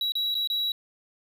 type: tone with dropouts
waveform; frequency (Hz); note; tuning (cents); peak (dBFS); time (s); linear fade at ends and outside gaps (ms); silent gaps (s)
triangle; 3891; B7; -27; -23; 0.01-0.72; 2; 0.121-0.153 / 0.344-0.351 / 0.474-0.5
effects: none